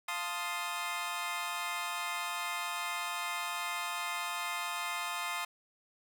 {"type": "chord", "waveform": "20% pulse", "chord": "F dominant seventh", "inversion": "none", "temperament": "equal", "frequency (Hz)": [698.5, 880, 1046.5, 1244.5], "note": ["F5", "A5", "C6", "Eb6"], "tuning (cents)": [0, 0, 0, 0], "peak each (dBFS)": [-38, -37, -34, -34], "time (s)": [0.08, 5.45], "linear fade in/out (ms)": 5, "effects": []}